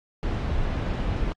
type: noise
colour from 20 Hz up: brown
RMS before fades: -26 dBFS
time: 0.23-1.32 s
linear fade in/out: 0 ms
effects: low-pass 4000 Hz 12 dB/octave + AAC 32 kbps